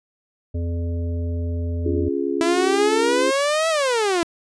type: harmonic tone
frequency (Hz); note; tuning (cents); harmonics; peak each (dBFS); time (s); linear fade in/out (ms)
85; F2; -46; 1 / 3 / 5 / 7; -22 / -32 / -36 / -39; 0.54-2.09; 10
type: chord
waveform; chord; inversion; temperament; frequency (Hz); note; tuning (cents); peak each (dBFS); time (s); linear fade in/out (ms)
sine; Db major; none; just; 277.2 / 346.5 / 415.8; Db4 / F4 / Ab4; 0 / -14 / +2; -25 / -24 / -25; 1.85-3.31; 10
type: exponential two-way sweep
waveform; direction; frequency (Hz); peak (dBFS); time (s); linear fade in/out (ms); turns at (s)
sawtooth; up then down; 329.6 to 659.3 to 329.6; -14; 2.41-4.23; 0; 3.69
effects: resampled to 22050 Hz